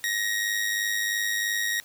sawtooth tone with amplitude modulation, 1883 Hz, A#6, 17 cents sharp, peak -19 dBFS, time 0.04-1.8 s, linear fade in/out 0 ms, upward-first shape sine, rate 103 Hz, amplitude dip 50%, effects white hiss -52 dBFS RMS until 1.84 s

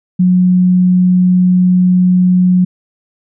sine tone, 181.7 Hz, F#3, 31 cents flat, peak -6 dBFS, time 0.19-2.65 s, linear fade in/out 10 ms, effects none

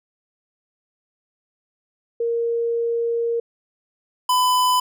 sine / square tone pair in turn, 466.2 / 1002.8 Hz, A#4 / B5, 0 / +26 cents, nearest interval octave + minor second, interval 1326 cents, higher second, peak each -19 / -16 dBFS, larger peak second, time 2.2-3.4 / 4.29-4.8 s, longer first, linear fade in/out 5 ms, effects none

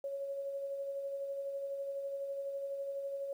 sine tone with tremolo, 554.4 Hz, C#5, in tune, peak -35 dBFS, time 0.04-3.33 s, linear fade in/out 2 ms, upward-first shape sine, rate 12 Hz, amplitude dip 35%, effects 11-bit

